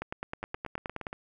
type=two click trains; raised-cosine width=0.5 ms; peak=-23 / -19 dBFS; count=7 / 11; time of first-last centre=0.43-1.129 / 0.02-1.068 s; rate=8.58 / 9.54 Hz; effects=none